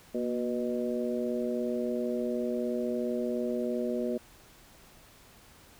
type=harmonic tone with a mistuned harmonic; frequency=122.9 Hz; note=B2; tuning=8 cents flat; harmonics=2 / 3 / 4 / 5; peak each=-32 / -34 / -35 / -36 dBFS; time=0.14-4.18 s; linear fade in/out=10 ms; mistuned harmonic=2; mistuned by=-55 cents; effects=pink hiss -56 dBFS RMS until 5.79 s